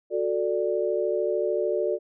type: chord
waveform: sine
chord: D major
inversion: first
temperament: just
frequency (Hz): 367.1 / 440.5 / 587.3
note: F#4 / A4 / D5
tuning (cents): -14 / +2 / 0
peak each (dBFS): -27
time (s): 0.1-1.99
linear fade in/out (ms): 50
effects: none